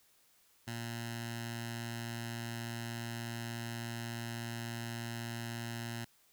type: tone with notch filter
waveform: 10% pulse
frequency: 116.54 Hz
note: A#2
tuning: in tune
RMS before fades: -41 dBFS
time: 0.67-6.05 s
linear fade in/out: 10 ms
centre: 480 Hz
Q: 0.58
effects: white hiss -68 dBFS RMS until 6.32 s